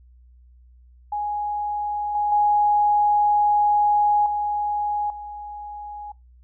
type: tone with level steps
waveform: sine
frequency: 830.6 Hz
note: G#5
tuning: in tune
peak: -23 / -19 / -15 / -21 / -32 dBFS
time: 1.12-6.12 s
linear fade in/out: 5 ms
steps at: 2.15 / 2.32 / 4.26 / 5.1 s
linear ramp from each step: 2 ms
effects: noise-tail reverb RT60 0.2 s tail -21 dB re dry + added 61 Hz sine -48 dBFS peak until 6.43 s